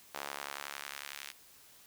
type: tone with high-pass filter sweep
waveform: sawtooth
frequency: 71 Hz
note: C#2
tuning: 42 cents sharp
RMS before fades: -44 dBFS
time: 0.14-1.32 s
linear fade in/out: 10 ms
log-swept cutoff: 760 to 2300 Hz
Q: 0.96
effects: white hiss -59 dBFS RMS until 1.86 s